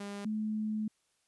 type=tone pair in turn; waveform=sawtooth / sine; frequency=201.9 / 215.1 Hz; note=G#3 / A3; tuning=-49 / -39 cents; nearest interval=minor second; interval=110 cents; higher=second; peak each=-35 / -31 dBFS; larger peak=second; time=0-0.25 / 0.25-0.88 s; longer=second; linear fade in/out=5 ms; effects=white hiss -75 dBFS RMS until 1.27 s + resampled to 24000 Hz